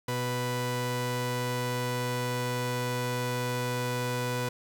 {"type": "tone pair together", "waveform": "sawtooth", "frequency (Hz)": [123.47, 493.9], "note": ["B2", "B4"], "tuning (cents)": [0, 0], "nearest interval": "2 octaves", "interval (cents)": 2400, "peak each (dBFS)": -27, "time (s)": [0.08, 4.49], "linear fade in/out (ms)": 5, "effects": []}